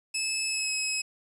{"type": "tone with pitch glide", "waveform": "15% pulse", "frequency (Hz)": [2603, 2560], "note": ["E7", "D#7"], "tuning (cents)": [-22, 49], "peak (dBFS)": -20, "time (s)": [0.14, 1.02], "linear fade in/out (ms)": 10, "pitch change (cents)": -29, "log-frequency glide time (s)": [0.48, 0.71], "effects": ["resampled to 24000 Hz", "9-bit"]}